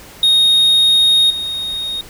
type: tone with level steps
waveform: triangle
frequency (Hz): 3724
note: A#7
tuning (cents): -2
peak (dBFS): -7 / -18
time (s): 0.23-2.01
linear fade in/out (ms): 2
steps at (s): 1.3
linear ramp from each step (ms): 5
effects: pink hiss -38 dBFS RMS until 2.09 s